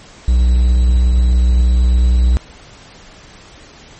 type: tone with quantisation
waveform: triangle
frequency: 61.1 Hz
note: B1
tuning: 18 cents flat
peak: -6 dBFS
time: 0.28-2.37 s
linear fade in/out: 0 ms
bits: 6
effects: pink hiss -40 dBFS RMS until 3.99 s + MP3 32 kbps